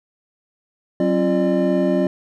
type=tone cluster; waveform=triangle; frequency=186.8 / 269.1 / 345.9 / 602 Hz; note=F#3 / C4 / F4 / D5; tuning=+17 / +49 / -17 / +43 cents; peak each=-19 dBFS; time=1-2.07 s; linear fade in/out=2 ms; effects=none